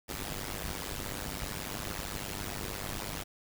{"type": "noise with amplitude modulation", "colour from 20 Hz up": "pink", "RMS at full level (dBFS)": -34, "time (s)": [0.08, 3.24], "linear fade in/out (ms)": 20, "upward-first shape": "sine", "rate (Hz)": 100, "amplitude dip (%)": 100, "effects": []}